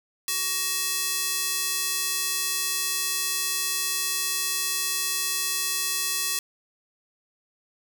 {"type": "tone with high-pass filter", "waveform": "square", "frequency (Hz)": 375, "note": "F#4", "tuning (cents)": 23, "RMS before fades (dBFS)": -27, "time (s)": [0.28, 6.39], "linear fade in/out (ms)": 2, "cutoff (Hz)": 3800, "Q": 0.5, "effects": []}